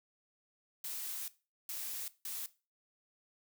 blue noise bursts at uneven times, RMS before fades -41 dBFS, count 3, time 0.84-1.28 / 1.69-2.08 / 2.25-2.46 s, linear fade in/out 2 ms, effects noise-tail reverb RT60 0.3 s tail -17 dB re dry

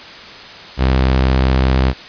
sawtooth tone, 65.1 Hz, C2, 8 cents flat, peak -7 dBFS, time 0.77-1.94 s, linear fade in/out 50 ms, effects white hiss -34 dBFS RMS until 2.08 s + resampled to 11025 Hz

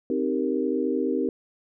sine chord, C minor seventh, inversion none, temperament equal, 261.6 / 311.1 / 392 / 466.2 Hz, C4 / Eb4 / G4 / Bb4, 0 / 0 / 0 / 0 cents, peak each -27 / -28 / -28 / -29 dBFS, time 0.1-1.29 s, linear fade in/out 2 ms, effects none

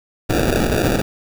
violet noise with sample-and-hold, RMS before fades -17 dBFS, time 0.29-1.02 s, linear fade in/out 10 ms, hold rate 1050 Hz, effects none

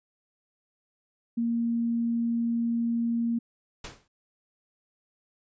sine tone, 233.1 Hz, A#3, in tune, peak -24 dBFS, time 1.37-3.39 s, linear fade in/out 10 ms
pink noise with exponential decay, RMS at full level -35 dBFS, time 3.84-4.08 s, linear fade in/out 5 ms, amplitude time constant 51 ms
effects resampled to 16000 Hz

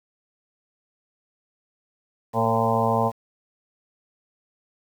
harmonic tone with a mistuned harmonic, 113.8 Hz, A#2, 41 cents flat, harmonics 1 / 2 / 4 / 5 / 6 / 7 / 8 / 9, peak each -27 / -27 / -27 / -27 / -27 / -27 / -27 / -27 dBFS, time 2.33-3.12 s, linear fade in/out 50 ms, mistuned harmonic 5, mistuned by -23 cents, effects 8-bit

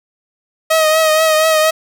sawtooth tone with vibrato, 631 Hz, D#5, 24 cents sharp, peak -6 dBFS, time 0.7-1.71 s, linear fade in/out 10 ms, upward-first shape triangle, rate 4.2 Hz, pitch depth 41 cents each way, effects none

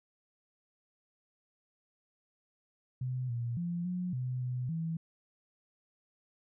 sine tone with pitch steps, 127.3 / 118.6 / 172.9 / 180.3 / 126.7 / 125.4 / 163.5 Hz, C3 / A#2 / F3 / F#3 / B2 / B2 / E3, -47 / +30 / -17 / -45 / +45 / +27 / -14 cents, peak -32 dBFS, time 3.01-4.97 s, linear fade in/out 5 ms, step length 280 ms, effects none

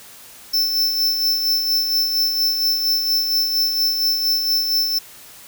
square tone with tremolo, 5320 Hz, E8, 15 cents sharp, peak -15 dBFS, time 0.53-4.99 s, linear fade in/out 10 ms, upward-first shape sine, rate 4.3 Hz, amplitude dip 45%, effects white hiss -42 dBFS RMS until 5.47 s

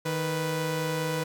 sawtooth tone pair together, 156.38 / 493.9 Hz, D#3 / B4, +9 / 0 cents, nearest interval octave + minor sixth, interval 1991 cents, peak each -26 / -26 dBFS, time 0.05-1.24 s, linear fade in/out 10 ms, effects none

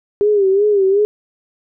sine tone with vibrato, 400.9 Hz, G4, 39 cents sharp, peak -10 dBFS, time 0.21-1.05 s, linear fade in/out 0 ms, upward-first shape sine, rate 2.7 Hz, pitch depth 90 cents each way, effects none

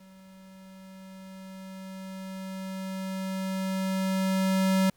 square tone with level ramp, 190 Hz, F#3, 46 cents sharp, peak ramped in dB -51 to -21 dBFS, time 0-4.9 s, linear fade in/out 5 ms, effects pink hiss -66 dBFS RMS until 4.96 s

